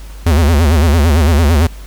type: tone with vibrato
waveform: square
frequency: 77.78 Hz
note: D#2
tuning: in tune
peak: -8 dBFS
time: 0.26-1.67 s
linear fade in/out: 5 ms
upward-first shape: sine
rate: 8.9 Hz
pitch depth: 180 cents each way
effects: added 50 Hz sine -28 dBFS peak until 1.86 s + pink hiss -40 dBFS RMS until 1.86 s